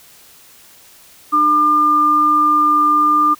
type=tone pair together; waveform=sine; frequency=300.2 / 1200.8 Hz; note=D4 / D6; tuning=+38 / +38 cents; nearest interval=2 octaves; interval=2400 cents; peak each=-21 / -10 dBFS; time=1.32-3.35 s; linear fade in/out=20 ms; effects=white hiss -45 dBFS RMS until 3.39 s